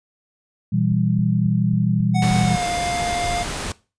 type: chord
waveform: sine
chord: E minor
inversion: second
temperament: equal with one note detuned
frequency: 120.51 / 164.81 / 196 Hz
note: B2 / E3 / G3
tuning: -42 / 0 / 0 cents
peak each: -21 dBFS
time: 0.72-2.56 s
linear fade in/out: 10 ms
type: click train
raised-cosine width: 5 ms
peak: -23 dBFS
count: 5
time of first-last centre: 0.92-2.004 s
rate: 3.69 Hz
type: tone with pitch glide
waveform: square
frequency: 740 to 702.1 Hz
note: F#5 to F5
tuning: 0 to +9 cents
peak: -23 dBFS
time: 2.14-3.44 s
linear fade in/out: 20 ms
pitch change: -91 cents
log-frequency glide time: 2.42-2.67 s
type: noise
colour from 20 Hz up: pink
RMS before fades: -27 dBFS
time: 2.22-3.72 s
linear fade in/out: 2 ms
effects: noise-tail reverb RT60 0.3 s tail -19 dB re dry + resampled to 22050 Hz